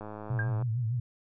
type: click train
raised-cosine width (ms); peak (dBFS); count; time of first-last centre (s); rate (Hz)
1; -27; 66; 0.01-0.623; 106
type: tone with vibrato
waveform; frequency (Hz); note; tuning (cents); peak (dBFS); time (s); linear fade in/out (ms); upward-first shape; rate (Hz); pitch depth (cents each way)
sine; 117.2; A#2; +10; -27; 0.3-1; 5; triangle; 6.6; 150
type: tone with exponential decay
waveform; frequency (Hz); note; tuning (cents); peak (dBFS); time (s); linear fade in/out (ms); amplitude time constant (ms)
sine; 1606; G6; +41; -27; 0.39-0.55; 2; 33
effects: none